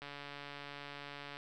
click train, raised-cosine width 0.3 ms, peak -30 dBFS, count 194, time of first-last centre 0.02-1.37 s, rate 143 Hz, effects none

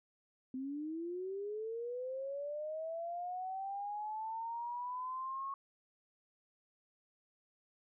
sine linear sweep, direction up, 254.5 to 1100 Hz, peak -38 dBFS, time 0.54-5.54 s, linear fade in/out 2 ms, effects none

